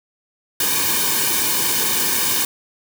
white noise with comb filter, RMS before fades -19 dBFS, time 0.6-2.45 s, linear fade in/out 2 ms, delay 1.5 ms, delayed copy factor -0.95, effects none

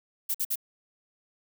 violet noise bursts, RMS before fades -28 dBFS, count 3, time 0.29-0.557 s, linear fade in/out 10 ms, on 55 ms, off 51 ms, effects none

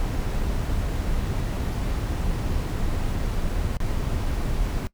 brown noise with dropouts, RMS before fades -25 dBFS, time 0-4.87 s, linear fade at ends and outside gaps 0 ms, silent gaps 3.769-3.803 s, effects noise-tail reverb RT60 0.1 s tail -19 dB re dry

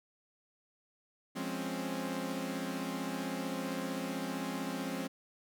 sawtooth chord, Db major seventh, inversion first, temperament equal, 174.61 / 207.7 / 261.6 / 277.2 Hz, F3 / Ab3 / C4 / Db4, 0 / 0 / 0 / 0 cents, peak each -38 / -38 / -35 / -38 dBFS, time 1.35-5.08 s, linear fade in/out 20 ms, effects none

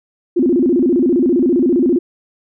sine tone with vibrato, 299.6 Hz, D4, 35 cents sharp, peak -10 dBFS, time 0.36-1.99 s, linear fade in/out 10 ms, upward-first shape square, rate 15 Hz, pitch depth 270 cents each way, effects none

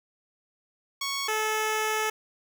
10% pulse tone pair in turn, 1108.7 / 433.4 Hz, C#6 / A4, 0 / -26 cents, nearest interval octave + major third, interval 1626 cents, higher first, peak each -20 / -17 dBFS, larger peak second, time 1.01-1.28 / 1.28-2.1 s, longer second, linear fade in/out 5 ms, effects none

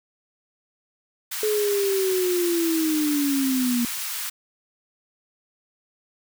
white high-pass noise, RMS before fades -30 dBFS, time 1.31-4.3 s, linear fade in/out 10 ms, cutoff 1000 Hz, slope 24 dB/octave
sine linear sweep, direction down, 430 to 235.8 Hz, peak -20 dBFS, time 1.43-3.85 s, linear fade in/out 2 ms
effects none

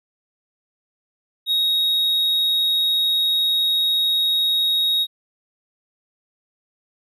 triangle tone, 3769 Hz, A#7, 18 cents sharp, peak -15 dBFS, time 1.46-5.07 s, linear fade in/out 50 ms, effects none

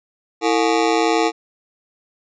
25% pulse ring-modulated tone, 390 Hz, G4, 9 cents flat, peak -8 dBFS, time 0.41-1.32 s, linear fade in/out 50 ms, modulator 60.9 Hz, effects resampled to 16000 Hz

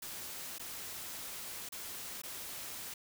white noise with dropouts, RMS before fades -44 dBFS, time 0.02-2.94 s, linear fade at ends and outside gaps 5 ms, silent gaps 0.584-0.595 / 1.69-1.721 / 2.219-2.234 s, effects none

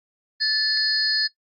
sine tone cluster, 1747 / 4326 / 4969 Hz, A6 / C#8 / D#8, -13 / -43 / -3 cents, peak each -25 / -22 / -24 dBFS, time 0.4-1.28 s, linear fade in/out 20 ms, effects noise-tail reverb RT60 0.1 s tail -18 dB re dry + Opus 24 kbps

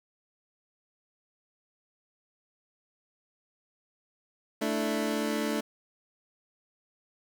25% pulse chord, A suspended fourth, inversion none, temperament equal, 220 / 293.7 / 329.6 Hz, A3 / D4 / E4, 0 / 0 / 0 cents, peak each -27 / -28 / -32 dBFS, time 4.61-5.61 s, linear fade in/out 10 ms, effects 9-bit

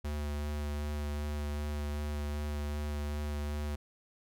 square tone with vibrato, 73.8 Hz, D2, 9 cents sharp, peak -34 dBFS, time 0.04-3.76 s, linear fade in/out 10 ms, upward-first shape sine, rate 2.6 Hz, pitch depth 13 cents each way, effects none

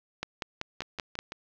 two click trains, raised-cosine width 0.2 ms, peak -14 / -20 dBFS, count 6 / 4, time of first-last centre 0.23-1.19 / 0.82-1.321 s, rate 5.21 / 5.99 Hz, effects low-pass 5000 Hz 12 dB/octave + 9-bit

